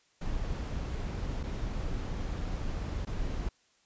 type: noise with dropouts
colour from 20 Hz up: brown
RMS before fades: -34 dBFS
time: 0.21-3.49 s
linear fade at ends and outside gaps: 5 ms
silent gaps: 1.431-1.436 / 3.051-3.069 s
effects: white hiss -68 dBFS RMS until 3.85 s + resampled to 16000 Hz